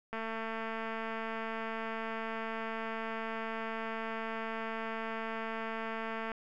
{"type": "click train", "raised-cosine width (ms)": 0.5, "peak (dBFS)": -24, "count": 1387, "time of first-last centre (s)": [0.13, 6.317], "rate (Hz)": 224, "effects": []}